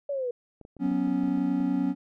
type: linear sweep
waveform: sine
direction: down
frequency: 578 to 474.6 Hz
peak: -27 dBFS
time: 0.09-0.31 s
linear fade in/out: 5 ms
type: clicks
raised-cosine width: 2 ms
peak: -33 dBFS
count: 10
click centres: 0.613 / 0.651 / 0.767 / 0.863 / 0.915 / 1.075 / 1.235 / 1.281 / 1.378 / 1.604 s
type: chord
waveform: triangle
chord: F# suspended fourth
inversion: none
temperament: equal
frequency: 185 / 246.9 / 277.2 Hz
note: F#3 / B3 / C#4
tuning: 0 / 0 / 0 cents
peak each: -28 / -27 / -24 dBFS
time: 0.79-1.95 s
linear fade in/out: 50 ms
effects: none